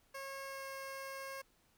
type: tone with pitch glide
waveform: 15% pulse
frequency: 544 to 540.6 Hz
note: C#5 to C#5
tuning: -33 to -44 cents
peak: -37 dBFS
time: 0.14-1.42 s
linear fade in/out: 10 ms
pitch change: -11 cents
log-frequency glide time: 0.46-0.66 s
effects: pink hiss -72 dBFS RMS until 1.77 s